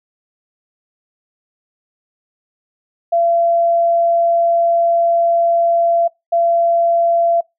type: tone pair in turn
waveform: sine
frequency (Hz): 680 / 680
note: F5 / F5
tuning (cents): -46 / -46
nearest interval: unison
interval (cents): 0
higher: neither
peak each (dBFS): -11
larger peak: neither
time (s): 3.12-6.08 / 6.32-7.41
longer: first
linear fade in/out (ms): 10
effects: noise-tail reverb RT60 0.2 s tail -24 dB re dry